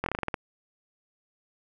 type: slowing click train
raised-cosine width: 0.5 ms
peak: -13 dBFS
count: 9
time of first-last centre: 0.04-0.342 s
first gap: 22 ms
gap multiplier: 1.15
effects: none